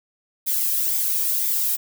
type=noise with flanger; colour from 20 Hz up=violet; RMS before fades=-22 dBFS; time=0.46-1.77 s; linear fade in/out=20 ms; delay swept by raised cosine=0.7 to 1.44 ms; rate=2 Hz; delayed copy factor=-0.55; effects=none